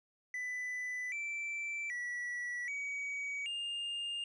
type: tone with pitch steps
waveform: triangle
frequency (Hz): 1994 / 2334 / 1945 / 2264 / 2815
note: B6 / D7 / B6 / C#7 / F7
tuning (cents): +16 / -11 / -27 / +36 / +13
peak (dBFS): -35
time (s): 0.34-4.24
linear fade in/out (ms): 2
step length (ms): 780
effects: resampled to 22050 Hz